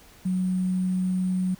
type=tone with sample-and-hold; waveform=sine; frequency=184.4 Hz; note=F#3; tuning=6 cents flat; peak=-22 dBFS; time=0.25-1.55 s; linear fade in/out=10 ms; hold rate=8820 Hz; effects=pink hiss -52 dBFS RMS until 1.59 s